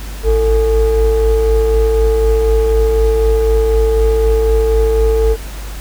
triangle ring-modulated tone, 196 Hz, G3, in tune, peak -4 dBFS, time 0.23-5.37 s, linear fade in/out 50 ms, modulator 250 Hz, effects added 50 Hz sine -24 dBFS peak until 5.8 s + pink hiss -33 dBFS RMS until 5.8 s

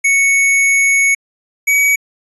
square tone pair in turn, 2217 / 2265 Hz, C#7 / C#7, 0 / +37 cents, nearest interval unison, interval 37 cents, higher second, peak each -10 dBFS, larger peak neither, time 0.04-1.15 / 1.67-1.96 s, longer first, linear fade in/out 10 ms, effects resampled to 32000 Hz

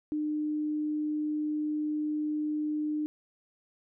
sine tone, 302.5 Hz, D#4, 49 cents flat, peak -28 dBFS, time 0.12-3.06 s, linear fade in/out 0 ms, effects none

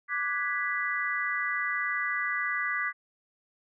sine chord, G# half-diminished seventh, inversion second, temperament equal, 1174.7 / 1480 / 1661.2 / 1975.5 Hz, D6 / F#6 / G#6 / B6, 0 / 0 / 0 / 0 cents, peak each -34 / -36 / -34 / -30 dBFS, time 0.08-2.93 s, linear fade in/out 50 ms, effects none

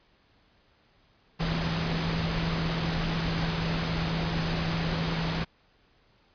sine tone in noise, 164.3 Hz, E3, 5 cents flat, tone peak -29 dBFS, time 1.39-5.45 s, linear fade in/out 20 ms, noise pink, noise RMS -31 dBFS, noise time 1.39-5.45 s, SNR -1 dB, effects pink hiss -64 dBFS RMS until 6.34 s + resampled to 11025 Hz

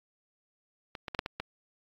clicks, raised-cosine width 0.3 ms, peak -23 / -20 / -18 / -11 / -18 / -17 dBFS, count 6, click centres 0.952 / 1.082 / 1.148 / 1.191 / 1.261 / 1.4 s, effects AAC 48 kbps

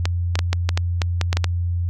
clicks, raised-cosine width 0.2 ms, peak -4 dBFS, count 11, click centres 0.055 / 0.355 / 0.391 / 0.53 / 0.691 / 0.775 / 1.018 / 1.213 / 1.329 / 1.37 / 1.443 s, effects added 87 Hz sine -19 dBFS peak until 1.89 s

